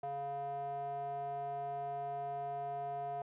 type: tone with band-pass filter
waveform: square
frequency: 140.3 Hz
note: C#3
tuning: 21 cents sharp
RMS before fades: -40 dBFS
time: 0.03-3.22 s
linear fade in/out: 2 ms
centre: 670 Hz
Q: 6.3
effects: resampled to 8000 Hz